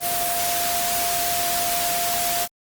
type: tone in noise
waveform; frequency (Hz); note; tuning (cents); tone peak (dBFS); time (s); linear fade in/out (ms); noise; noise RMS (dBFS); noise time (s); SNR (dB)
sine; 698.5; F5; 0; -25; 0-2.48; 50; white; -24; 0-2.48; -4
effects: Opus 24 kbps